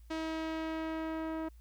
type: tone with low-pass filter sweep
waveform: sawtooth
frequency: 320 Hz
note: D#4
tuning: 49 cents sharp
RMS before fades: -37 dBFS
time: 0.1-1.49 s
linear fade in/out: 10 ms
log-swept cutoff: 5200 to 1300 Hz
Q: 0.74
effects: added 57 Hz sine -52 dBFS peak until 1.6 s + white hiss -72 dBFS RMS until 1.6 s